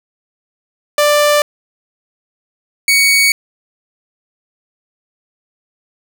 sawtooth tone pair in turn, 590 / 2237 Hz, D5 / C#7, +8 / +15 cents, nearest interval octave + major seventh, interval 2307 cents, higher second, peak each -5 dBFS, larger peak neither, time 0.98-1.42 / 2.88-3.32 s, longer neither, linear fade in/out 2 ms, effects none

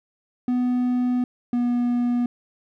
triangle tone pair in turn, 248.1 / 242.4 Hz, B3 / B3, +8 / -32 cents, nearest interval unison, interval 40 cents, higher first, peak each -17 dBFS, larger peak neither, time 0.48-1.24 / 1.53-2.26 s, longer first, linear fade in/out 2 ms, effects none

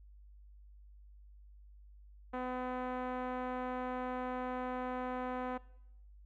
5% pulse tone with low-pass filter, 252.6 Hz, B3, 39 cents sharp, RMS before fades -39 dBFS, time 2.33-5.58 s, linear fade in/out 10 ms, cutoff 900 Hz, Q 0.75, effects noise-tail reverb RT60 0.8 s tail -20 dB re dry + added 50 Hz sine -54 dBFS peak until 6.25 s

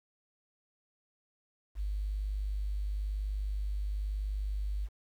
sine tone, 50.5 Hz, G#1, 48 cents flat, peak -31 dBFS, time 1.75-4.89 s, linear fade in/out 50 ms, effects 10-bit

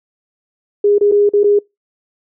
sine tone with dropouts, 410 Hz, G#4, 22 cents flat, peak -8 dBFS, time 0.84-1.59 s, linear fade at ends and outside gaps 5 ms, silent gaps 0.983-1.01 / 1.115-1.12 / 1.292-1.335 / 1.434-1.441 s, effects noise-tail reverb RT60 0.2 s tail -26 dB re dry

